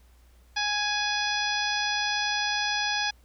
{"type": "harmonic tone with a mistuned harmonic", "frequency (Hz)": 830.6, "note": "G#5", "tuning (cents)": 0, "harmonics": [1, 2, 3, 4, 5, 6, 7], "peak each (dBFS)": [-31, -30, -33, -33, -38, -32, -39], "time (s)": [0.56, 3.11], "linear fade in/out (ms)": 10, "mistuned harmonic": 4, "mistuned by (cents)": 35, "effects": ["added 60 Hz sine -54 dBFS peak until 3.24 s", "pink hiss -64 dBFS RMS until 3.24 s"]}